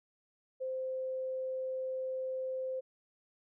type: tone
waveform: sine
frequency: 520 Hz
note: C5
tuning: 11 cents flat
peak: -34 dBFS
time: 0.6-2.81 s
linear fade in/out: 20 ms
effects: none